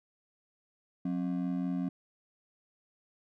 triangle ring-modulated tone, 224.3 Hz, A3, 34 cents sharp, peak -25 dBFS, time 1.05-1.89 s, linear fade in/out 5 ms, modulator 42.5 Hz, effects none

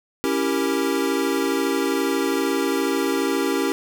square chord, C# diminished seventh, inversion none, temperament equal, 277.2 / 329.6 / 392 / 466.2 Hz, C#4 / E4 / G4 / Bb4, 0 / 0 / 0 / 0 cents, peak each -25 / -27 / -25 / -29 dBFS, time 0.24-3.72 s, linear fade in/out 0 ms, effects none

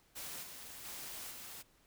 white noise with level steps, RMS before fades -45 / -50 / -46 / -49 dBFS, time 0.15-1.63 s, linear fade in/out 20 ms, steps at 0.42 / 0.84 / 1.3 s, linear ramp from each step 20 ms, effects pink hiss -69 dBFS RMS until 1.86 s

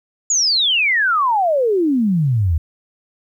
sine exponential sweep, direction down, 7030 to 74.9 Hz, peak -13 dBFS, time 0.3-2.58 s, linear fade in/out 5 ms, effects 9-bit

